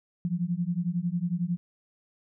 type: beating tone pair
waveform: sine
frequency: 169 / 180 Hz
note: E3 / F#3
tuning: +43 / -47 cents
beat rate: 11 Hz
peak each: -29 dBFS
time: 0.25-1.57 s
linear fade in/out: 0 ms
effects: none